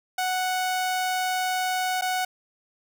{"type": "tone with dropouts", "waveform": "sawtooth", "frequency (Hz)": 740, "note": "F#5", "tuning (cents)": 0, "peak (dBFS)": -20, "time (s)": [0.18, 2.25], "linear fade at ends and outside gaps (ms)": 5, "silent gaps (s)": [2.012, 2.02], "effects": []}